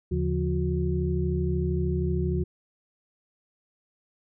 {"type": "tone cluster", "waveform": "sine", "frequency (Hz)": [77.3, 141.1, 174.1, 363.1], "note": ["D#2", "C#3", "F3", "F#4"], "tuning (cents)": [-11, 31, -5, -33], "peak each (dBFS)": [-27, -31, -29, -30], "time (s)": [0.11, 2.44], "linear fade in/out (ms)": 10, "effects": []}